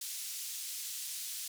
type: band-pass noise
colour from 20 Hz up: white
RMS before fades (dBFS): -41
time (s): 0.01-1.48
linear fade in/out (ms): 5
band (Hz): 3700 to 12000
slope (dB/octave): 12
effects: none